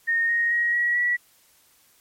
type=tone with pitch steps; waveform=sine; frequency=1844 / 1867.6 / 1891.5 / 1915.7 / 1940.2 Hz; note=A#6 / A#6 / A#6 / A#6 / B6; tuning=-19 / +3 / +25 / +47 / -31 cents; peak=-19 dBFS; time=0.07-1.17 s; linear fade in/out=20 ms; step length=220 ms; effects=white hiss -59 dBFS RMS until 2 s + MP3 64 kbps